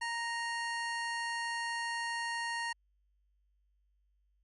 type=harmonic tone with a mistuned harmonic; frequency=932.3 Hz; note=A#5; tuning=in tune; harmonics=1 / 2 / 3 / 5 / 6 / 7 / 8 / 9 / 10; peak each=-38 / -37 / -45 / -45 / -53 / -56 / -58 / -62 / -52 dBFS; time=0.01-2.73 s; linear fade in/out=10 ms; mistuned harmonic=5; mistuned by=-110 cents; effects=added 50 Hz sine -70 dBFS peak until 4.43 s